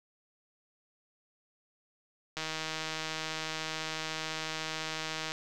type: click train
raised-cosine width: 0.2 ms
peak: -18 dBFS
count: 467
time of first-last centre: 2.37-5.319 s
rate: 158 Hz
effects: none